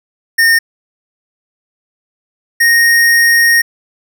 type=tone pair in turn; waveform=square; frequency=1829 / 1859.9 Hz; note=A#6 / A#6; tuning=-33 / -4 cents; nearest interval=unison; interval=29 cents; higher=second; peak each=-7 dBFS; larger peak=neither; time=0.38-0.59 / 2.6-3.62 s; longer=second; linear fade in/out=10 ms; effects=none